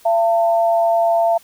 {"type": "tone pair together", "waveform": "sine", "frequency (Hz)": [678, 898.5], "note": ["E5", "A5"], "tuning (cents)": [49, 36], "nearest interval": "perfect fourth", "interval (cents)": 487, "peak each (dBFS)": [-13, -21], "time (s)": [0.05, 1.38], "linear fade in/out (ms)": 10, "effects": ["white hiss -49 dBFS RMS until 1.43 s"]}